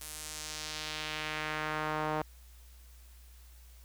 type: tone with band-pass filter sweep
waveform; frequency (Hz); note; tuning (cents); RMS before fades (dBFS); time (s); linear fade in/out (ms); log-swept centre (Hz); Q
sawtooth; 154; D#3; -17; -37; 0.01-2.22; 0; 11000 to 820; 1.2
effects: added 60 Hz sine -52 dBFS peak until 3.84 s + white hiss -62 dBFS RMS until 3.84 s